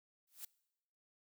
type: noise with exponential growth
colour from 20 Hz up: blue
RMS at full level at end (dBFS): -43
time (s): 0.27-0.45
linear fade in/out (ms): 5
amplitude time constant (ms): 38
effects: noise-tail reverb RT60 0.9 s tail -23 dB re dry